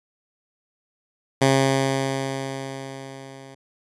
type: tone with level ramp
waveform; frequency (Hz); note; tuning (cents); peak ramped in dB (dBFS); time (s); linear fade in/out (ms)
10% pulse; 135; C#3; -45; -6 to -33; 1.41-3.55; 10
effects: resampled to 24000 Hz